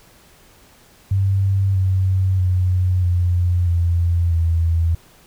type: tone with pitch steps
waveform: sine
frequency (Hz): 97.3 / 94.26 / 91.31 / 88.45 / 85.69 / 83.01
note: G2 / F#2 / F#2 / F2 / F2 / E2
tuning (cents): -12 / +33 / -22 / +23 / -32 / +13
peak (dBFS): -14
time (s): 1.11-4.95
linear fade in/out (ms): 5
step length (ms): 640
effects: pink hiss -50 dBFS RMS until 5.26 s